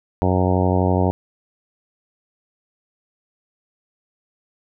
harmonic tone, 92 Hz, F#2, 9 cents flat, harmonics 1 / 2 / 3 / 4 / 5 / 6 / 7 / 8 / 9 / 10, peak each -19 / -22 / -24 / -25 / -26 / -27 / -27 / -28 / -29 / -29 dBFS, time 0.22-1.11 s, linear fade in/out 0 ms, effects none

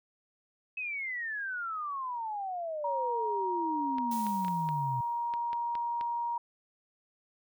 sine exponential sweep, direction down, 2587 to 123.47 Hz, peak -33 dBFS, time 0.77-5.01 s, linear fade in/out 5 ms
sine tone, 944 Hz, A#5, 22 cents sharp, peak -30 dBFS, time 2.84-6.38 s, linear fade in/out 5 ms
clicks, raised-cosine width 0.3 ms, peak -27 dBFS, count 9, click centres 3.984 / 4.267 / 4.448 / 4.482 / 4.689 / 5.338 / 5.531 / 5.753 / 6.011 s
blue noise with exponential decay, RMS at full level -41 dBFS, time 4.11-5.36 s, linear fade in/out 5 ms, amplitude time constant 270 ms
effects none

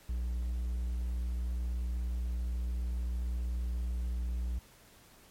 triangle tone, 60.3 Hz, B1, 41 cents flat, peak -29 dBFS, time 0.09-4.59 s, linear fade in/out 5 ms, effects pink hiss -59 dBFS RMS until 5.3 s + MP3 64 kbps

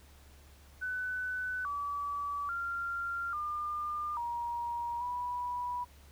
sine tone with pitch steps, 1500 / 1148 / 1386 / 1202 / 948 / 979 Hz, F#6 / D6 / F6 / D6 / A#5 / B5, +23 / -40 / -14 / +40 / +29 / -15 cents, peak -33 dBFS, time 0.81-5.85 s, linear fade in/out 20 ms, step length 840 ms, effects added 71 Hz sine -55 dBFS peak until 6.11 s + pink hiss -61 dBFS RMS until 6.11 s

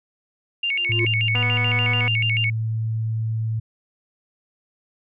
sine tone with vibrato, 2489 Hz, D#7, in tune, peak -20 dBFS, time 0.63-2.5 s, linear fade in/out 5 ms, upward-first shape square, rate 6.9 Hz, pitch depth 200 cents each way
triangle tone with exponential growth, 349.2 Hz, F4, in tune, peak -18 dBFS, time 0.7-1.05 s, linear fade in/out 2 ms, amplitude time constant 74 ms
sine tone with pitch glide, 110 to 111.41 Hz, A2 to A2, 0 to +22 cents, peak -21 dBFS, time 0.89-3.6 s, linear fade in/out 10 ms, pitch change +22 cents, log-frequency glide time 1.6-2.15 s
click train, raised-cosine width 0.5 ms, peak -16 dBFS, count 180, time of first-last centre 1.35-2.078 s, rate 246 Hz
effects none

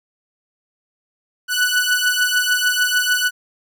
sawtooth beating tone pair, 1480 / 1486.7 Hz, F#6 / F#6, 0 / +8 cents, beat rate 6.7 Hz, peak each -15 / -15 dBFS, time 1.48-3.31 s, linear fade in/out 50 ms, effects none

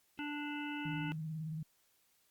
harmonic tone, 293.7 Hz, D4, in tune, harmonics 1 / 3 / 5 / 7 / 9 / 10, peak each -40 / -47 / -47 / -51 / -47 / -52 dBFS, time 0.19-1.12 s, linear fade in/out 0 ms
sine tone with vibrato, 157.5 Hz, D#3, 21 cents sharp, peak -38 dBFS, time 0.85-1.63 s, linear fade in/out 5 ms, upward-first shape square, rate 18 Hz, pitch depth 39 cents each way
effects white hiss -73 dBFS RMS until 2.3 s + Opus 48 kbps

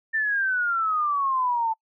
sine exponential sweep, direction down, 1800 to 882 Hz, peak -21 dBFS, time 0.13-1.74 s, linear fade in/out 20 ms, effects noise-tail reverb RT60 0.1 s tail -25 dB re dry

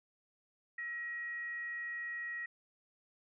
sine tone with frequency modulation, 1900 Hz, A#6, 33 cents sharp, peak -38 dBFS, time 0.78-2.46 s, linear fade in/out 5 ms, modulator 566 Hz, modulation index 0.21, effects none

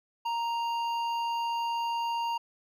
triangle tone with hard clipping, 932.3 Hz, A#5, in tune, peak -30 dBFS, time 0.25-2.38 s, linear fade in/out 10 ms, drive 13 dB, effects none

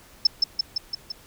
sine tone with echo, 5274 Hz, E8, in tune, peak -12 dBFS, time 0.25-0.27 s, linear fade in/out 5 ms, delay 170 ms, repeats 5, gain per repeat -3 dB, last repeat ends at 1.12 s, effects pink hiss -51 dBFS RMS until 1.26 s

